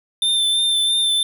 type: tone with vibrato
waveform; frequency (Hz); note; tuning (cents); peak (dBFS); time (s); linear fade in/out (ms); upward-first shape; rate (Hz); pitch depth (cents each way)
square; 3568; A7; +23; -16; 0.22-1.23; 2; sine; 3; 21
effects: 9-bit